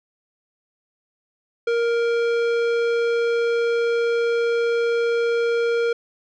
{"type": "tone with tanh clipping", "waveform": "sine", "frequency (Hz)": 467.6, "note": "A#4", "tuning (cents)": 5, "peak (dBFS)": -20, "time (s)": [1.67, 5.93], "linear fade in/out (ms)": 5, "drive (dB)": 15, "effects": []}